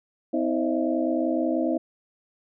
sine tone cluster, 255.6 / 321.8 / 530 / 619 / 669 Hz, C4 / E4 / C5 / D#5 / E5, -40 / -42 / +22 / -9 / +25 cents, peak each -27 / -25 / -31 / -31 / -31 dBFS, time 0.33-1.78 s, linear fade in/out 10 ms, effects none

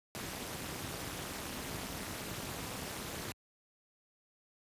pink noise with amplitude modulation, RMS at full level -37 dBFS, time 0.15-3.32 s, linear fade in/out 0 ms, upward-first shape sine, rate 227 Hz, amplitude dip 100%, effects high-pass 60 Hz 12 dB/octave + resampled to 32000 Hz

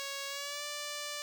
5% pulse tone with pitch glide, 554.4 to 587.4 Hz, C#5 to D5, 0 to 0 cents, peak -26 dBFS, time 0-1.22 s, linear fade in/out 0 ms, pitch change +100 cents, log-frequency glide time 0.28-0.64 s, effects none

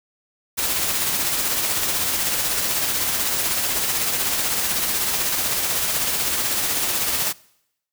white noise with tremolo, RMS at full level -21 dBFS, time 0.57-7.33 s, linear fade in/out 20 ms, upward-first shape sine, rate 16 Hz, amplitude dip 30%, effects noise-tail reverb RT60 0.8 s tail -23 dB re dry

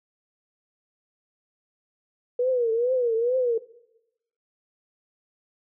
sine tone with vibrato, 481.4 Hz, B4, 44 cents flat, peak -20 dBFS, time 2.39-3.58 s, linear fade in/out 5 ms, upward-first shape triangle, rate 2.3 Hz, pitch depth 150 cents each way, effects noise-tail reverb RT60 0.9 s tail -19 dB re dry

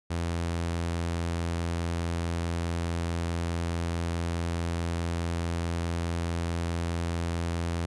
sawtooth tone, 84.7 Hz, E2, 48 cents sharp, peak -24 dBFS, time 0.1-7.86 s, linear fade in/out 10 ms, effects resampled to 24000 Hz

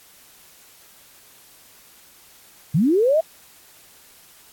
sine linear sweep, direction up, 130.81 to 667 Hz, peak -14 dBFS, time 2.74-3.21 s, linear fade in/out 10 ms, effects white hiss -50 dBFS RMS until 4.52 s + AAC 64 kbps

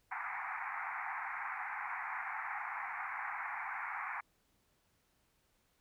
pink band-pass noise, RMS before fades -41 dBFS, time 0.11-4.21 s, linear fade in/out 10 ms, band 760 to 2300 Hz, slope 96 dB/octave, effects pink hiss -75 dBFS RMS until 5.8 s

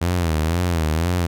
sawtooth tone with vibrato, 83.2 Hz, E2, 17 cents sharp, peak -14 dBFS, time 0.01-1.27 s, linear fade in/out 10 ms, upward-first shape sine, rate 2 Hz, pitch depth 130 cents each way, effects none

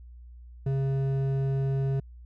triangle tone with hard clipping, 135.7 Hz, C#3, 36 cents flat, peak -26 dBFS, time 0.66-2 s, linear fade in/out 5 ms, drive 12 dB, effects added 60 Hz sine -44 dBFS peak until 2.25 s

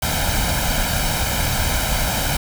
pink noise with comb filter, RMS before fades -20 dBFS, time 0.02-2.37 s, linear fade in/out 5 ms, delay 1.3 ms, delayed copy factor +0.7, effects none

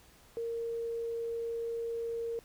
sine tone, 462.9 Hz, A#4, 12 cents flat, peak -33 dBFS, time 0.37-2.39 s, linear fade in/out 0 ms, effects added 58 Hz sine -66 dBFS peak until 2.44 s + pink hiss -60 dBFS RMS until 2.44 s

